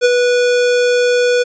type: tone with ADSR envelope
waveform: square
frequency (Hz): 490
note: B4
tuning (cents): -14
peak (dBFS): -7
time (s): 0.01-1.44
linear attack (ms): 39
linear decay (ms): 29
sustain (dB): -4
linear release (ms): 20
effects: resampled to 16000 Hz